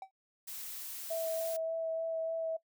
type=tone with exponential decay; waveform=triangle; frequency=768 Hz; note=G5; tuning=36 cents flat; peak=-36 dBFS; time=0.02-0.11 s; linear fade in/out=2 ms; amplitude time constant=19 ms
type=noise; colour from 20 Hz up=blue; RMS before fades=-43 dBFS; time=0.47-1.57 s; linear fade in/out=10 ms
type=tone with vibrato; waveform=sine; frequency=652 Hz; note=E5; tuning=19 cents flat; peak=-32 dBFS; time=1.1-2.57 s; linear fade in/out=10 ms; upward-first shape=sine; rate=3.4 Hz; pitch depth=11 cents each way
effects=noise-tail reverb RT60 0.1 s tail -20 dB re dry